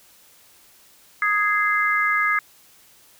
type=chord; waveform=sine; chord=Ab major; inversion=second; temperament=just; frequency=1245.9 / 1661.2 / 2077 Hz; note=Eb6 / Ab6 / C7; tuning=+2 / 0 / -13 cents; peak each=-22 dBFS; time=1.22-2.39 s; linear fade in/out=2 ms; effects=white hiss -53 dBFS RMS until 3.19 s